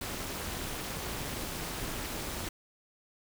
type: noise with amplitude modulation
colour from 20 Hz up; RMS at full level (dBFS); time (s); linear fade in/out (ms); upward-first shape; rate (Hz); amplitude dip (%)
pink; -34; 0.01-2.49; 5; sine; 292; 75
effects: none